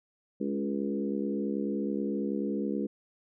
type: harmonic tone with a mistuned harmonic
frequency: 69.3 Hz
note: C#2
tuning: in tune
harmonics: 3 / 4 / 5 / 6 / 7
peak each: -32 / -34 / -36 / -38 / -39 dBFS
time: 0.4-2.87 s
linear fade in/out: 10 ms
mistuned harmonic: 4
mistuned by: +16 cents
effects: none